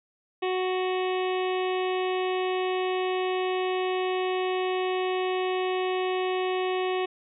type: harmonic tone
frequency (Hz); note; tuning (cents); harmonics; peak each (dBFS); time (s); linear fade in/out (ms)
370; F#4; 0; 1 / 2 / 3 / 5 / 6 / 7 / 8 / 9 / 10; -26 / -32 / -36 / -40 / -42 / -39 / -41 / -46 / -47; 0.42-7.06; 10
effects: none